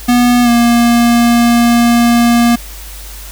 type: tone with pitch glide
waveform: square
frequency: 243.6 to 236.5 Hz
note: B3 to A#3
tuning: -24 to +25 cents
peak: -7 dBFS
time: 0.08-2.56 s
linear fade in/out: 10 ms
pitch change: -51 cents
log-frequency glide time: 0.43-0.49 s
effects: added 50 Hz sine -28 dBFS peak until 3.31 s + white hiss -32 dBFS RMS until 3.31 s